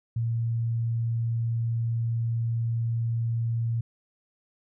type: tone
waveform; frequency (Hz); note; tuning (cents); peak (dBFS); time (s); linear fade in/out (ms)
sine; 115.6; A#2; -14; -24; 0.16-3.81; 5
effects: none